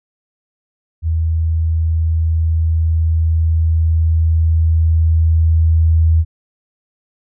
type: tone with level ramp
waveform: sine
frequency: 81 Hz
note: E2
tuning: 30 cents flat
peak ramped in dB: -13 to -8 dBFS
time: 1.02-6.25 s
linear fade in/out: 50 ms
effects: none